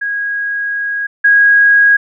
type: tone pair in turn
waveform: sine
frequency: 1646 / 1646 Hz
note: G#6 / G#6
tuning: -16 / -16 cents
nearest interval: unison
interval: 0 cents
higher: neither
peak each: -15 / -5 dBFS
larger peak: second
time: 0.01-1.07 / 1.24-1.97 s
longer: first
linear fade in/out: 10 ms
effects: none